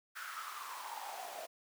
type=noise with high-pass filter sweep; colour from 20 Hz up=pink; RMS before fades=-45 dBFS; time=0.15-1.47 s; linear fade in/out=20 ms; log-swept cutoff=1500 to 630 Hz; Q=7; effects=none